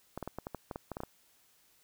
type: clicks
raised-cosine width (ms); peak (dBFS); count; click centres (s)
1; -24; 12; 0.176 / 0.227 / 0.276 / 0.386 / 0.469 / 0.547 / 0.712 / 0.759 / 0.917 / 0.969 / 1.004 / 1.035
effects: white hiss -67 dBFS RMS until 1.83 s